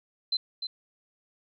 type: tone with echo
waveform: sine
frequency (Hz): 4078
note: C8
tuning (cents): -45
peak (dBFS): -24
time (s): 0.32-0.37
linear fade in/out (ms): 5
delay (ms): 300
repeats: 1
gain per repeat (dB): -7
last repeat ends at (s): 0.67
effects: none